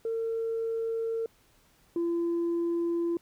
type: tone pair in turn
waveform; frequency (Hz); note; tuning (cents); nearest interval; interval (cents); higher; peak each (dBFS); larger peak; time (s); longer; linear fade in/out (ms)
sine; 454 / 340.1; A#4 / F4; -46 / -46; perfect fourth; 500; first; -27 / -24; second; 0.05-1.26 / 1.96-3.17; neither; 2
effects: tanh soft clip ceiling -24 dBFS + pink hiss -64 dBFS RMS until 3.21 s